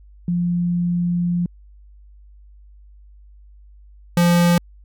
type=tone pair in turn; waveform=sine / square; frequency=174.61 / 173.3 Hz; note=F3 / F3; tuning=0 / -13 cents; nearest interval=unison; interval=13 cents; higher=first; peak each=-17 / -13 dBFS; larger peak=second; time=0.28-1.46 / 4.17-4.58 s; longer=first; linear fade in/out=2 ms; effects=added 50 Hz sine -43 dBFS peak until 4.84 s